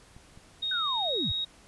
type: clicks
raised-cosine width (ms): 5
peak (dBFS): -37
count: 2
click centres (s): 0.165 / 0.375
type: tone with pitch glide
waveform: sine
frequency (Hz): 3729 to 3772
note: A#7 to A#7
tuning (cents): 0 to +20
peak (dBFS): -28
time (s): 0.62-1.45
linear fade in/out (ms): 10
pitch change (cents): +20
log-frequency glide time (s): 1-1.14
type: linear sweep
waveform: sine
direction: down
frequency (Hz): 1550 to 55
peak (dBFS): -30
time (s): 0.71-1.32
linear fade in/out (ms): 5
effects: pink hiss -56 dBFS RMS until 1.67 s + resampled to 24000 Hz